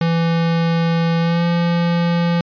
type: tone with pitch glide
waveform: square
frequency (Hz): 166.7 to 171.19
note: E3 to F3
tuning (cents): +20 to -34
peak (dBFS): -15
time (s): 0.01-2.41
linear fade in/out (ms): 2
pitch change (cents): +46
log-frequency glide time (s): 1.19-1.45
effects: resampled to 11025 Hz